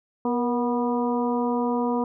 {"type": "harmonic tone with a mistuned harmonic", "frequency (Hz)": 243.7, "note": "B3", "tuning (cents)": -23, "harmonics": [1, 2, 3, 4, 5], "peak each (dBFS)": [-24, -27, -32, -29, -38], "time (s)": [0.25, 2.04], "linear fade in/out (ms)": 2, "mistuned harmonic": 2, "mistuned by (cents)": -40, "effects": []}